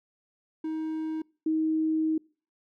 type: tone pair in turn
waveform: triangle / sine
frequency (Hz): 315.9 / 315.9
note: D#4 / D#4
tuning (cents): +26 / +26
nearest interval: unison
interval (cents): 0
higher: neither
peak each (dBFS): -27 / -23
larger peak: second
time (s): 0.64-1.22 / 1.46-2.18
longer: second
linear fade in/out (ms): 5
effects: noise-tail reverb RT60 0.4 s tail -25 dB re dry